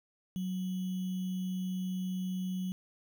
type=tone with sample-and-hold; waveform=sine; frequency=185 Hz; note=F#3; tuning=in tune; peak=-32 dBFS; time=0.36-2.72 s; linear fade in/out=0 ms; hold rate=3150 Hz; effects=none